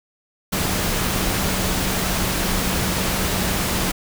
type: tone in noise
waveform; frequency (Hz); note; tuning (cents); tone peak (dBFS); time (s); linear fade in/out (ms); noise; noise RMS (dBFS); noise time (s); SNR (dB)
sine; 186.5; F#3; +14; -28; 0.52-3.92; 10; pink; -22; 0.52-3.92; -9
effects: none